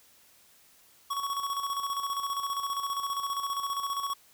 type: tone with tremolo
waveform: square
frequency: 1115 Hz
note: C#6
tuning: 10 cents sharp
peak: -29 dBFS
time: 1.1-4.14 s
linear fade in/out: 10 ms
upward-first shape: square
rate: 15 Hz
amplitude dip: 50%
effects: white hiss -60 dBFS RMS until 4.33 s